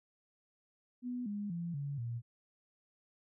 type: tone with pitch steps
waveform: sine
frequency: 246.9 / 205.2 / 170.6 / 141.81 / 117.88 Hz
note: B3 / G#3 / F3 / C#3 / A#2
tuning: 0 / -21 / -40 / +40 / +20 cents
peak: -36 dBFS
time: 1.02-2.22 s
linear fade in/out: 50 ms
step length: 240 ms
effects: none